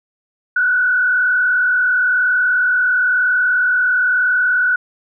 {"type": "tone with frequency modulation", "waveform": "sine", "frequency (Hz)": 1479, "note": "F#6", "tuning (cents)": -1, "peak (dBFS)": -12, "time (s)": [0.56, 4.76], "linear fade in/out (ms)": 5, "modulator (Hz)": 39, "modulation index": 0.95, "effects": []}